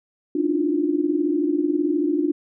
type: tone cluster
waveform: sine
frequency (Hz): 279.6 / 299.6 / 334.3 / 352.8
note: C#4 / D4 / E4 / F4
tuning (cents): +15 / +35 / +24 / +18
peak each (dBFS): -27 / -21 / -28 / -24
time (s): 0.35-2.32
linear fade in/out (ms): 5
effects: none